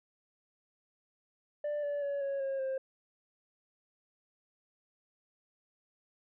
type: tone with pitch steps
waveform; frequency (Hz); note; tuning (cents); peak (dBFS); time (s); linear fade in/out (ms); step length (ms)
sine; 590 / 577.5 / 565.3 / 553.4 / 541.7 / 530.2; D5 / D5 / C#5 / C#5 / C#5 / C5; +8 / -29 / +34 / -3 / -40 / +23; -29; 1.64-2.78; 5; 190
effects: tanh soft clip ceiling -31 dBFS